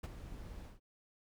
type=noise with ADSR envelope; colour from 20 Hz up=brown; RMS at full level=-36 dBFS; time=0.03-0.8 s; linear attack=11 ms; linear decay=27 ms; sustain=-12 dB; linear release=150 ms; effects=none